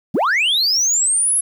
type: linear sweep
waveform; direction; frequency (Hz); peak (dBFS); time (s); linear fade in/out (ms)
sine; up; 130.81 to 11000; -11; 0.14-1.41; 10
effects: tanh soft clip ceiling -13 dBFS + 8-bit